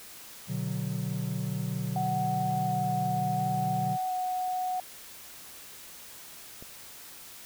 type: chord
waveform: triangle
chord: B minor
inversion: none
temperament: just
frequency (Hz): 123.47 / 148.16 / 185.21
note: B2 / D3 / F#3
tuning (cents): 0 / +16 / +2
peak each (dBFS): -32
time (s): 0.47-3.98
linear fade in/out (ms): 50
type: tone with vibrato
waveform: sine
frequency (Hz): 740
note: F#5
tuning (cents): 0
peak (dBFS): -28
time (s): 1.96-4.8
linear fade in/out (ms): 2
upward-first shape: square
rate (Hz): 0.7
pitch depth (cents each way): 9
type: click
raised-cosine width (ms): 2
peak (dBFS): -31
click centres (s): 6.625
effects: white hiss -47 dBFS RMS until 7.45 s